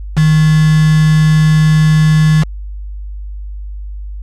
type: tone with quantisation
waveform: sine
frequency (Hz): 155.56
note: D#3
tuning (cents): 0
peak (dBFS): -6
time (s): 0.16-2.44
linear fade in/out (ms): 20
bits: 3
effects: added 50 Hz sine -22 dBFS peak until 4.22 s + low-pass 8000 Hz 12 dB/octave